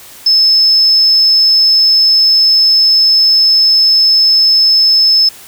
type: tone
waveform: sine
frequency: 5230 Hz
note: E8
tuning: 15 cents flat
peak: -5 dBFS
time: 0.26-5.29 s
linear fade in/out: 5 ms
effects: white hiss -35 dBFS RMS until 5.47 s